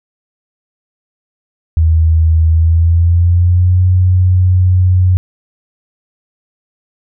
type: tone with pitch glide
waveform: sine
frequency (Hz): 80.6 to 91.52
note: E2 to F#2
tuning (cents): -38 to -18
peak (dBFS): -6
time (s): 1.77-5.17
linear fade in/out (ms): 0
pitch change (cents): +220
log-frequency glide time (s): 2.49-3.83
effects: none